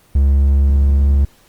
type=tone with pitch glide; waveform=triangle; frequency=69.3 to 69.82 Hz; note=C#2 to C#2; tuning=0 to +13 cents; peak=-7 dBFS; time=0.15-1.25 s; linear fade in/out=5 ms; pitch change=+13 cents; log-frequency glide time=0.32-1.09 s; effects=pink hiss -51 dBFS RMS until 1.48 s + Opus 24 kbps